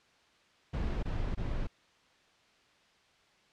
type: noise bursts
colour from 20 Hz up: brown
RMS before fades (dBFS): -33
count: 3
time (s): 0.73-1.672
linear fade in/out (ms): 10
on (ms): 300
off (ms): 21
effects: white hiss -65 dBFS RMS until 3.52 s + low-pass 4000 Hz 12 dB/octave